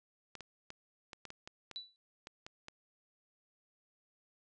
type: clicks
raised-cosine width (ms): 0.2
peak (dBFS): -29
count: 11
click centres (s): 0.353 / 0.407 / 0.704 / 1.132 / 1.253 / 1.304 / 1.475 / 1.713 / 2.271 / 2.465 / 2.684
type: tone with exponential decay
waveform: sine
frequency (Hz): 3956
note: B7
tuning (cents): +2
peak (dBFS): -37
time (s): 1.76-1.96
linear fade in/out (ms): 0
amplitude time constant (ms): 43
effects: resampled to 22050 Hz